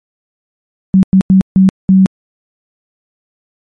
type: tone bursts at uneven times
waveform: sine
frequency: 189.9 Hz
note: F#3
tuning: 45 cents sharp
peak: -3 dBFS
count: 5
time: 0.94-1.03 / 1.13-1.21 / 1.3-1.41 / 1.56-1.69 / 1.89-2.06 s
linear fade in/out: 0 ms
effects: MP3 48 kbps